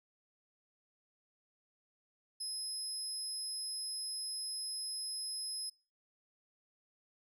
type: tone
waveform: 30% pulse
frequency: 5100 Hz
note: D#8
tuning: 42 cents sharp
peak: -34 dBFS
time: 2.4-5.7 s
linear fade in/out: 10 ms
effects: noise-tail reverb RT60 0.4 s tail -26 dB re dry